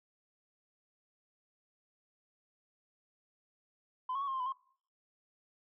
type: tone with pitch steps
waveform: sine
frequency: 1018 / 1097 / 1122 / 1070 / 1052 / 1003 / 1068 Hz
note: C6 / C#6 / C#6 / C6 / C6 / B5 / C6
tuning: -48 / -18 / +21 / +38 / +9 / +26 / +35 cents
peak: -32 dBFS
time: 4.09-4.524 s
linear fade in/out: 5 ms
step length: 62 ms
effects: noise-tail reverb RT60 0.5 s tail -22 dB re dry + tanh soft clip ceiling -30 dBFS